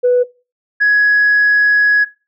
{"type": "tone pair in turn", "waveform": "sine", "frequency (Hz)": [493.9, 1673.8], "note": ["B4", "G#6"], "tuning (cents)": [0, 13], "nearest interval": "octave + major sixth", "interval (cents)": 2113, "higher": "second", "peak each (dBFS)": -7, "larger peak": "neither", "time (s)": [[0.03, 0.24], [0.8, 2.05]], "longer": "second", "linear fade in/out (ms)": 20, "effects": ["noise-tail reverb RT60 0.3 s tail -20 dB re dry", "tanh soft clip ceiling -5 dBFS"]}